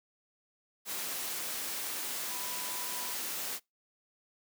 sine tone in noise, 987.8 Hz, B5, in tune, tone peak -46 dBFS, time 2.28-3.17 s, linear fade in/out 50 ms, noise white, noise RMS -37 dBFS, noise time 0.85-3.6 s, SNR -12 dB, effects noise-tail reverb RT60 0.2 s tail -25 dB re dry + high-pass 200 Hz 12 dB/octave

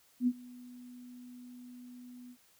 sine tone with ADSR envelope, 246.9 Hz, B3, in tune, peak -23 dBFS, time 0.2-2.37 s, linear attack 72 ms, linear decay 51 ms, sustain -24 dB, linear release 64 ms, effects white hiss -66 dBFS RMS until 2.59 s

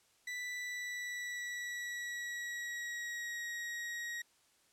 40% pulse tone with pitch glide, 1975.5 to 1891.7 Hz, B6 to A#6, 0 to +25 cents, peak -38 dBFS, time 0.27-4.22 s, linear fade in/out 5 ms, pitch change -75 cents, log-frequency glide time 0.57-3.44 s, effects white hiss -70 dBFS RMS until 4.72 s + low-pass 10000 Hz 12 dB/octave

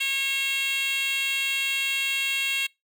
10% pulse tone with high-pass filter, 545 Hz, C#5, 29 cents flat, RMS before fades -26 dBFS, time 0-2.67 s, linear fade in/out 10 ms, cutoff 2700 Hz, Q 3.2, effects noise-tail reverb RT60 0.2 s tail -24 dB re dry

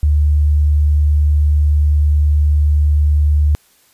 sine tone, 74.2 Hz, D2, 18 cents sharp, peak -9 dBFS, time 0.03-3.55 s, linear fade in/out 0 ms, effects white hiss -53 dBFS RMS until 3.93 s + resampled to 32000 Hz

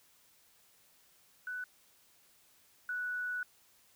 sine tone pair in turn, 1490 / 1477.1 Hz, F#6 / F#6, +12 / -3 cents, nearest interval unison, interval 15 cents, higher first, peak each -37 / -34 dBFS, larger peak second, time 1.47-1.64 / 2.89-3.43 s, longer second, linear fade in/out 2 ms, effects white hiss -66 dBFS RMS until 3.95 s

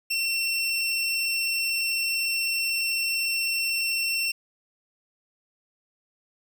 25% pulse tone, 2709 Hz, E7, 47 cents sharp, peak -20 dBFS, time 0.1-4.32 s, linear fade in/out 10 ms, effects none

